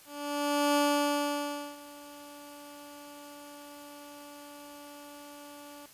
15% pulse tone with ADSR envelope, 290 Hz, D4, 22 cents flat, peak -17 dBFS, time 0.05-5.86 s, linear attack 710 ms, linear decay 1000 ms, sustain -23 dB, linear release 3 ms, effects white hiss -55 dBFS RMS until 5.93 s + resampled to 32000 Hz

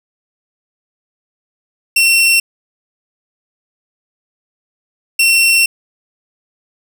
sawtooth tone bursts at uneven times, 2715 Hz, F7, 50 cents flat, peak -5 dBFS, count 2, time 1.96-2.4 / 5.19-5.66 s, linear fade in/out 5 ms, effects none

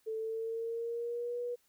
sine tone with pitch glide, 441.7 to 484.5 Hz, A4 to B4, +7 to -33 cents, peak -34 dBFS, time 0.06-1.56 s, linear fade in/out 20 ms, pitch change +160 cents, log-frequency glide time 0.17-1.4 s, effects white hiss -72 dBFS RMS until 1.68 s

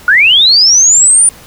sine linear sweep, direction up, 1396.9 to 9450 Hz, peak -3 dBFS, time 0.08-1.29 s, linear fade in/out 2 ms, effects pink hiss -36 dBFS RMS until 1.46 s

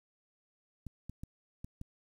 clicks, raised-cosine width 5 ms, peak -30 dBFS, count 5, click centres 0.867 / 1.096 / 1.235 / 1.645 / 1.814 s, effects 10-bit

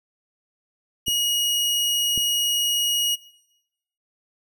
sawtooth tone, 2891 Hz, F#7, 41 cents flat, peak -17 dBFS, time 1.06-3.16 s, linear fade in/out 20 ms
clicks, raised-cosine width 3 ms, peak -20 dBFS, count 2, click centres 1.082 / 2.177 s
effects noise-tail reverb RT60 0.9 s tail -20 dB re dry

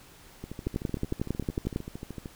two click trains, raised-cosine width 3 ms, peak -15 / -24 dBFS, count 13 / 25, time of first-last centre 0.67-1.761 / 0.44-2.258 s, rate 11 / 13.2 Hz, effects pink hiss -53 dBFS RMS until 2.35 s

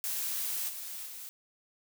blue noise with level steps, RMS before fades -34 / -41 / -44 dBFS, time 0.04-1.29 s, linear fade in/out 0 ms, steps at 0.68 / 1.05 s, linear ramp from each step 20 ms, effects none

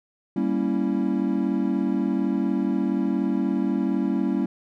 triangle chord, G diminished seventh, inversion none, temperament equal, 196 / 233.1 / 277.2 / 329.6 Hz, G3 / Bb3 / Db4 / Fb4, 0 / 0 / 0 / 0 cents, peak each -24 / -25 / -24 / -26 dBFS, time 0.36-4.46 s, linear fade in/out 5 ms, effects none

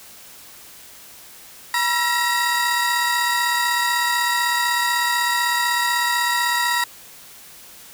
35% pulse tone cluster, 966 / 1349 / 1896 / 4762 Hz, B5 / E6 / A#6 / D8, -39 / +40 / +29 / +23 cents, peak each -20 / -26 / -20 / -28 dBFS, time 1.74-6.84 s, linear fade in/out 2 ms, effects white hiss -43 dBFS RMS until 7.93 s

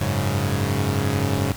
sawtooth chord, F# suspended second, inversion none, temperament equal, 92.5 / 103.83 / 138.59 Hz, F#2 / G#2 / C#3, 0 / 0 / 0 cents, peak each -21 / -20 / -21 dBFS, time 0.01-1.52 s, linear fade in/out 0 ms, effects pink hiss -37 dBFS RMS until 1.56 s

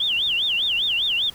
sine tone with vibrato, 3161 Hz, G7, 14 cents sharp, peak -19 dBFS, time 0-1.3 s, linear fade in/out 5 ms, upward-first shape sine, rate 5 Hz, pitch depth 260 cents each way, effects pink hiss -46 dBFS RMS until 1.34 s

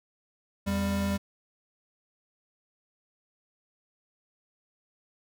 square tone pair together, 83.46 / 198.3 Hz, E2 / G3, +22 / +20 cents, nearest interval octave + minor third, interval 1498 cents, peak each -33 / -28 dBFS, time 0.66-1.18 s, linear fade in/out 20 ms, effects none

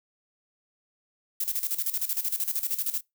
violet noise with tremolo, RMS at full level -27 dBFS, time 1.4-3.01 s, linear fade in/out 5 ms, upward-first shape square, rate 13 Hz, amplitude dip 75%, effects noise-tail reverb RT60 0.2 s tail -25 dB re dry

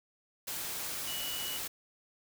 sine tone in noise, 2938 Hz, F#7, 13 cents flat, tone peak -39 dBFS, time 1.07-1.58 s, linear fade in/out 10 ms, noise white, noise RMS -38 dBFS, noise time 0.47-1.68 s, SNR -4 dB, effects none

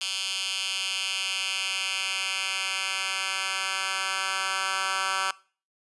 10% pulse tone with high-pass filter sweep, 191.1 Hz, G3, 44 cents flat, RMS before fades -29 dBFS, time 0.01-5.31 s, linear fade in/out 2 ms, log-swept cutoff 3300 to 1400 Hz, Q 2, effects noise-tail reverb RT60 0.4 s tail -21 dB re dry + resampled to 24000 Hz

